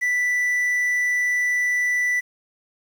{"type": "tone", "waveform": "triangle", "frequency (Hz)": 1975.5, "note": "B6", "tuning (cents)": 0, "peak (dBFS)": -17, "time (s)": [0.01, 2.21], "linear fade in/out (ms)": 20, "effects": ["8-bit"]}